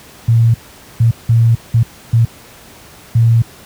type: tone bursts at uneven times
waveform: sine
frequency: 115.3 Hz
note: A#2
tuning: 19 cents flat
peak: -6 dBFS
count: 6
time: 0.28-0.54 / 1-1.11 / 1.29-1.55 / 1.74-1.83 / 2.13-2.25 / 3.15-3.42 s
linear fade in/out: 5 ms
effects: pink hiss -39 dBFS RMS until 3.65 s + high-pass 60 Hz 12 dB/octave